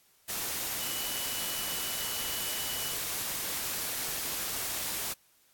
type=tone in noise; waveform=sine; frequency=2960 Hz; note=F#7; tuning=in tune; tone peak=-40 dBFS; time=0.8-2.95 s; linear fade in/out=20 ms; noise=white; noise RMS=-34 dBFS; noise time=0.28-5.14 s; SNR=-9 dB; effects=white hiss -65 dBFS RMS until 5.53 s + AAC 64 kbps